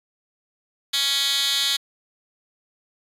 10% pulse tone with high-pass filter, 277.7 Hz, C#4, 3 cents sharp, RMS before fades -22 dBFS, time 0.93-1.77 s, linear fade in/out 10 ms, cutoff 3200 Hz, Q 4.4, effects resampled to 32000 Hz

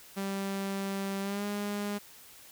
sawtooth tone with pitch glide, 196 to 204.8 Hz, G3 to G#3, 0 to -24 cents, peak -28 dBFS, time 0.16-1.99 s, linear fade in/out 20 ms, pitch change +76 cents, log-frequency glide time 1.21-1.45 s, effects white hiss -53 dBFS RMS until 2.51 s

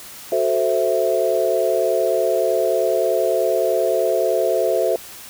sine chord, F# half-diminished seventh, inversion none, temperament equal, 370 / 440 / 523.3 / 659.3 Hz, F#4 / A4 / C5 / E5, 0 / 0 / 0 / 0 cents, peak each -23 / -22 / -21 / -20 dBFS, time 0.32-4.96 s, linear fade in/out 2 ms, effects white hiss -38 dBFS RMS until 5.29 s

